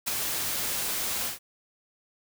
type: noise with ADSR envelope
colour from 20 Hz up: white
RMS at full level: -26 dBFS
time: 0.06-1.39 s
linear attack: 22 ms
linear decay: 6 ms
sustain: -4 dB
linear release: 130 ms
effects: none